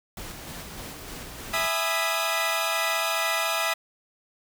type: noise with tremolo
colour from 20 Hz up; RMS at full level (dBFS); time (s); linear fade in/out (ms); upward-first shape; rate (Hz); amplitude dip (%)
pink; -38; 0.17-1.67; 2; square; 3.3; 25
type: chord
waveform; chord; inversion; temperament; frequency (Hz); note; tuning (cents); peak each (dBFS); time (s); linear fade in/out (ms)
15% pulse; E major seventh; none; equal with one note detuned; 659.3 / 830.6 / 987.8 / 1228.8; E5 / G#5 / B5 / D#6; 0 / 0 / 0 / -22; -21 / -25 / -26 / -23; 1.53-3.74; 10
effects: none